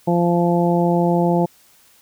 harmonic tone, 172.9 Hz, F3, 17 cents flat, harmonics 1 / 2 / 3 / 4 / 5, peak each -17 / -20 / -22 / -23 / -24 dBFS, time 0.07-1.46 s, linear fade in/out 10 ms, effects white hiss -53 dBFS RMS until 2.01 s

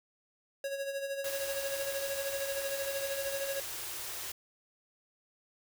square tone with tremolo, 552 Hz, C#5, 7 cents flat, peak -33 dBFS, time 0.64-3.6 s, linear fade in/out 2 ms, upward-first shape sine, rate 13 Hz, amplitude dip 55%
white band-stop noise, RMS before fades -40 dBFS, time 1.24-4.32 s, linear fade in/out 5 ms, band 140 to 300 Hz, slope 96 dB/octave
effects none

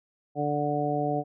harmonic tone, 146.83 Hz, D3, in tune, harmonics 1 / 2 / 3 / 4 / 5, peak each -32 / -31 / -32 / -32 / -29 dBFS, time 0.35-1.24 s, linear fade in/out 50 ms, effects none

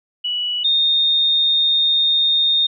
sine tone pair in turn, 2942 / 3672 Hz, F#7 / A#7, -11 / -27 cents, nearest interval major third, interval 384 cents, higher second, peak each -19 / -13 dBFS, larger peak second, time 0.24-0.64 / 0.64-2.67 s, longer second, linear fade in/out 10 ms, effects none

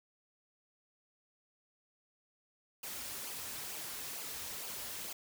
white noise with flanger, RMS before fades -43 dBFS, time 2.83-5.13 s, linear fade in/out 5 ms, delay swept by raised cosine 0.52 to 6.22 ms, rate 2.2 Hz, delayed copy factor -0.6, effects none

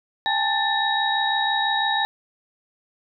sine tone cluster, 808 / 874 / 1775 / 3808 Hz, G#5 / A5 / A6 / A#7, -48 / -12 / +15 / +36 cents, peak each -25 dBFS, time 0.26-2.05 s, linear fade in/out 0 ms, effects none

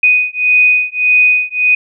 sine beating tone pair, 2489 / 2490.7 Hz, D#7 / D#7, 0 / +1 cents, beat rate 1.7 Hz, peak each -11 dBFS, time 0.03-1.75 s, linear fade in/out 5 ms, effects none

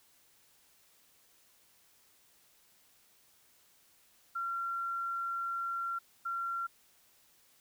sine tone bursts at uneven times, 1370 Hz, F6, 34 cents flat, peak -33 dBFS, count 2, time 4.35-5.99 / 6.25-6.67 s, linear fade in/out 10 ms, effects white hiss -66 dBFS RMS until 7.6 s

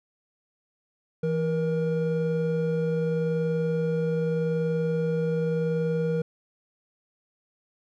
triangle tone pair together, 164.81 / 473.6 Hz, E3 / A#4, 0 / +27 cents, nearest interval octave + tritone, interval 1827 cents, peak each -24 dBFS, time 1.23-6.22 s, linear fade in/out 5 ms, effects none

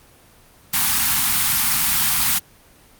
white band-stop noise, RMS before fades -18 dBFS, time 0.73-2.39 s, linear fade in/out 10 ms, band 270 to 760 Hz, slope 96 dB/octave, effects pink hiss -50 dBFS RMS until 2.99 s + Opus 24 kbps

